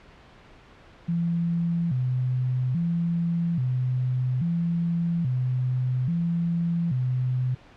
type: tone with vibrato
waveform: sine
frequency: 146.83 Hz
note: D3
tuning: in tune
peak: -22 dBFS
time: 1.08-7.55 s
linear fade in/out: 10 ms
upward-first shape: square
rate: 0.6 Hz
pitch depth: 250 cents each way
effects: pink hiss -51 dBFS RMS until 7.76 s + low-pass 3000 Hz 12 dB/octave

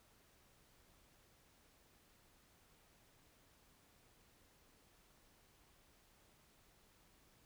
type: silence
effects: pink hiss -70 dBFS RMS until 7.45 s

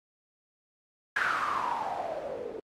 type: noise with low-pass filter sweep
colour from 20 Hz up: blue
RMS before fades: -32 dBFS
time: 1.16-2.6 s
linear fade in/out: 5 ms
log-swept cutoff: 1600 to 410 Hz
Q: 7.8
effects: AAC 64 kbps

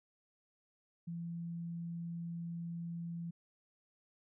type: tone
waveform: sine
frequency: 169.3 Hz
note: E3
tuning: 46 cents sharp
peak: -39 dBFS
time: 1.07-3.31 s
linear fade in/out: 10 ms
effects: none

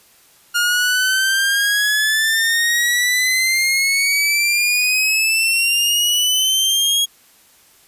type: exponential sweep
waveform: sawtooth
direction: up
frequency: 1416 to 3311 Hz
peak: -11 dBFS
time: 0.54-7.06 s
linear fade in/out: 20 ms
effects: white hiss -51 dBFS RMS until 7.87 s + resampled to 32000 Hz

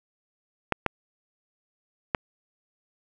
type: clicks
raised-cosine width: 0.5 ms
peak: -7 dBFS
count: 3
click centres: 0.723 / 0.863 / 2.148 s
effects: none

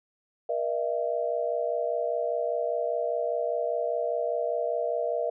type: tone cluster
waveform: sine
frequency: 476.1 / 610 / 675 Hz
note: A#4 / D#5 / E5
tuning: +37 / -34 / +41 cents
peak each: -30 dBFS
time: 0.49-5.3 s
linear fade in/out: 5 ms
effects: none

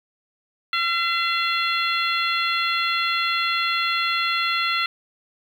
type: harmonic tone with a mistuned harmonic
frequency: 680 Hz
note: F5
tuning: 46 cents flat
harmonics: 2 / 3 / 4 / 5 / 6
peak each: -24 / -26 / -27 / -28 / -29 dBFS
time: 0.73-4.86 s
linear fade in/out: 2 ms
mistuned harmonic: 6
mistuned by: +42 cents
effects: 8-bit

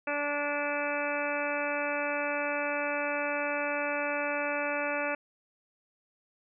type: harmonic tone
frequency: 290.5 Hz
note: D4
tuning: 19 cents flat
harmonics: 1 / 2 / 3 / 4 / 5 / 6 / 7 / 8 / 9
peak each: -39 / -33 / -38 / -40 / -36 / -40 / -44 / -38 / -38 dBFS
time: 0.07-5.15 s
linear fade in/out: 5 ms
effects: none

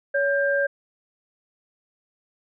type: tone pair together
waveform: sine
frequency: 562.9 / 1592 Hz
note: C#5 / G6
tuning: +26 / +26 cents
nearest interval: octave + tritone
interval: 1800 cents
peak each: -21 / -23 dBFS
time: 0.14-0.67 s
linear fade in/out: 10 ms
effects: none

